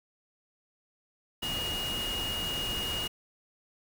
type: tone in noise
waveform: sine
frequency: 2868 Hz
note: F7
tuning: 45 cents sharp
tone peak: -32 dBFS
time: 1.42-3.08 s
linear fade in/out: 10 ms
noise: pink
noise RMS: -37 dBFS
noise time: 1.42-3.08 s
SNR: +2 dB
effects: none